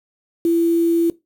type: tone with quantisation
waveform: sine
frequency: 336 Hz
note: E4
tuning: 33 cents sharp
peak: -13 dBFS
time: 0.45-1.1 s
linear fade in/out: 2 ms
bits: 6
effects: noise-tail reverb RT60 0.2 s tail -19 dB re dry